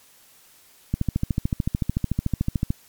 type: click train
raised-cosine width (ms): 5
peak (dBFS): -9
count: 25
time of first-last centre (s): 0.94-2.705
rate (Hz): 13.6
effects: white hiss -54 dBFS RMS until 2.88 s + MP3 96 kbps